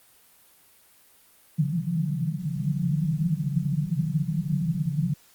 pink band-pass noise, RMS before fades -26 dBFS, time 1.58-5.14 s, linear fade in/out 5 ms, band 140 to 180 Hz, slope 96 dB/octave, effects white hiss -57 dBFS RMS until 5.34 s + Opus 32 kbps

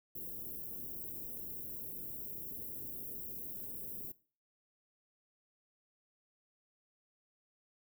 white band-stop noise, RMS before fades -44 dBFS, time 0.15-4.12 s, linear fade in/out 5 ms, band 450 to 14000 Hz, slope 24 dB/octave, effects noise-tail reverb RT60 0.4 s tail -19 dB re dry

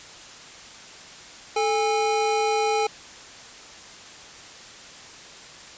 square tone pair together, 437 / 818 Hz, A4 / G#5, -12 / -26 cents, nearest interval major seventh, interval 1086 cents, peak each -24 dBFS, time 1.56-2.87 s, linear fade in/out 5 ms, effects white hiss -43 dBFS RMS until 5.77 s + resampled to 16000 Hz

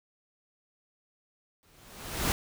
pink noise with exponential growth, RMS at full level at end -26 dBFS, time 1.63-2.32 s, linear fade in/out 0 ms, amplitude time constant 150 ms, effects none

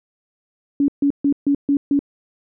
sine tone bursts, 282.8 Hz, C#4, 35 cents sharp, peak -13 dBFS, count 6, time 0.8-1.992 s, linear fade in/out 2 ms, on 82 ms, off 140 ms, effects none

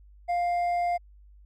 sine tone with hard clipping, 701 Hz, F5, 6 cents sharp, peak -25 dBFS, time 0.28-0.98 s, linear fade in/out 20 ms, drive 4 dB, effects added 50 Hz sine -50 dBFS peak until 1.45 s

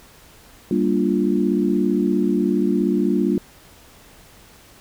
sine chord, G minor seventh, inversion none, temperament equal, 196 / 233.1 / 293.7 / 349.2 Hz, G3 / Bb3 / D4 / F4, 0 / 0 / 0 / 0 cents, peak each -21 / -22 / -22 / -22 dBFS, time 0.71-3.38 s, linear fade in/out 2 ms, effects pink hiss -48 dBFS RMS until 4.8 s

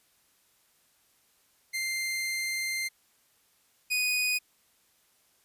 sawtooth tone pair in turn, 2093 / 2484 Hz, C7 / D#7, 0 / -3 cents, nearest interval minor third, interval 297 cents, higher second, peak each -26 / -22 dBFS, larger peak second, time 1.73-2.89 / 3.9-4.39 s, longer first, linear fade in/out 20 ms, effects white hiss -67 dBFS RMS until 5.44 s + resampled to 32000 Hz

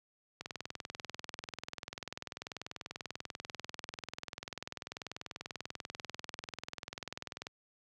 click train, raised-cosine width 0.2 ms, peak -23 dBFS, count 145, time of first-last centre 0.41-7.469 s, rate 20.4 Hz, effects high-pass 80 Hz 12 dB/octave

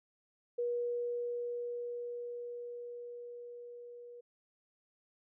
sine tone with level ramp, 481 Hz, B4, 46 cents flat, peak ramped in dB -31 to -48 dBFS, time 0.58-4.21 s, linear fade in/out 10 ms, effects none

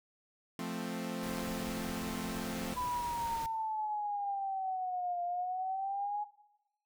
sawtooth chord, F major, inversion none, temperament equal, 174.61 / 220 / 261.6 Hz, F3 / A3 / C4, 0 / 0 / 0 cents, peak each -37 dBFS, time 0.59-2.74 s, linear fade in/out 2 ms
pink noise, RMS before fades -45 dBFS, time 1.23-3.46 s, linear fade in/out 0 ms
sine exponential two-way sweep, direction down then up, 1000 to 698.5 to 839 Hz, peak -33 dBFS, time 2.76-6.25 s, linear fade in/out 20 ms, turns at 5.23 s
effects noise-tail reverb RT60 1.0 s tail -18 dB re dry

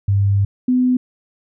sine tone pair in turn, 99.6 / 251.8 Hz, G2 / B3, +28 / +34 cents, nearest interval octave + major third, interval 1606 cents, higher second, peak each -12 dBFS, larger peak neither, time 0.08-0.45 / 0.68-0.97 s, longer first, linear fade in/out 5 ms, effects none

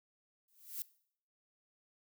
violet noise with exponential growth, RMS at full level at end -37 dBFS, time 0.48-0.82 s, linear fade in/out 2 ms, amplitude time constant 73 ms, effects noise-tail reverb RT60 0.6 s tail -20 dB re dry

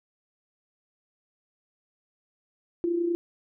sine tone with amplitude modulation, 343.1 Hz, F4, 31 cents flat, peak -21 dBFS, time 2.84-3.15 s, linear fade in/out 0 ms, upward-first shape sine, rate 30.1 Hz, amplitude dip 55%, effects none

